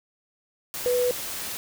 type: tone in noise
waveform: sine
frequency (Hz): 493.9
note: B4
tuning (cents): 0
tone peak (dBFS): -20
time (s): 0.86-1.11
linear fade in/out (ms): 0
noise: white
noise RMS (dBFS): -33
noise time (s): 0.74-1.57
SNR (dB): +10
effects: none